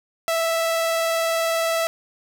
sawtooth tone with vibrato, 659.3 Hz, E5, in tune, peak -16 dBFS, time 0.28-1.87 s, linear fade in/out 0 ms, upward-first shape sine, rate 20 Hz, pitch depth 18 cents each way, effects none

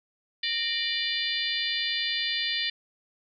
harmonic tone with a mistuned harmonic, 590 Hz, D5, 8 cents sharp, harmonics 3 / 4 / 5 / 6 / 7 / 8, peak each -33 / -35 / -33 / -31 / -34 / -35 dBFS, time 0.43-2.7 s, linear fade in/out 5 ms, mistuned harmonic 3, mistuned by +77 cents, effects none

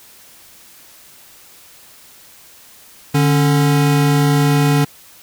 square tone pair together, 146.83 / 277.2 Hz, D3 / C#4, 0 / 0 cents, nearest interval major seventh, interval 1100 cents, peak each -13 / -18 dBFS, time 3.14-4.85 s, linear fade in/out 10 ms, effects white hiss -44 dBFS RMS until 5.22 s

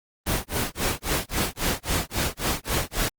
pink noise with tremolo, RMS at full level -23 dBFS, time 0.26-3.09 s, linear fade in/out 10 ms, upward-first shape sine, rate 3.7 Hz, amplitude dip 100%, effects Opus 24 kbps

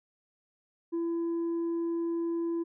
sine tone with tanh clipping, 336.1 Hz, E4, 34 cents sharp, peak -29 dBFS, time 0.92-2.64 s, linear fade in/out 20 ms, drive 2 dB, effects none

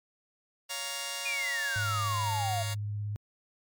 5% pulse chord, Bb minor, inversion first, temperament just, 559.4 / 699.2 / 932.3 Hz, Db5 / F5 / Bb5, +16 / +2 / 0 cents, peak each -28 / -29 / -27 dBFS, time 0.69-2.75 s, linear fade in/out 20 ms
sine exponential sweep, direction down, 2489 to 670 Hz, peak -30 dBFS, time 1.25-2.63 s, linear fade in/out 10 ms
sine tone with vibrato, 103.83 Hz, G#2, in tune, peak -31 dBFS, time 1.76-3.16 s, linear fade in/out 0 ms, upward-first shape triangle, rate 17 Hz, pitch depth 18 cents each way
effects MP3 96 kbps

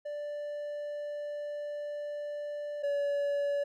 triangle tone pair in turn, 587.3 / 571.2 Hz, D5 / D5, 0 / -48 cents, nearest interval unison, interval 48 cents, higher first, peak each -33 / -26 dBFS, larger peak second, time 0.05-2.83 / 2.83-3.64 s, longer first, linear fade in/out 10 ms, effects none

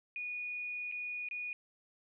sine tone with dropouts, 2459 Hz, D#7, 21 cents flat, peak -37 dBFS, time 0.16-1.53 s, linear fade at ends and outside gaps 1 ms, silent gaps 0.915-0.922 / 1.287-1.311 s, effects none

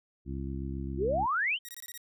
harmonic tone, 67.5 Hz, C#2, 45 cents flat, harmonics 1 / 2 / 3 / 4 / 5, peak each -36 / -39 / -41 / -42 / -43 dBFS, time 0.25-1.27 s, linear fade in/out 50 ms
sine exponential sweep, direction up, 329.6 to 3207 Hz, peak -26 dBFS, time 0.97-1.59 s, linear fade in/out 50 ms
5% pulse tone bursts, 1900 Hz, A#6, 33 cents sharp, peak -31 dBFS, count 6, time 1.65-1.976 s, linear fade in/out 0 ms, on 36 ms, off 22 ms
effects none

